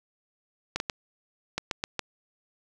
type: clicks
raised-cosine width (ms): 0.2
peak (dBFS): -11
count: 7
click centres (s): 0.76 / 0.801 / 0.898 / 1.58 / 1.712 / 1.839 / 1.993
effects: none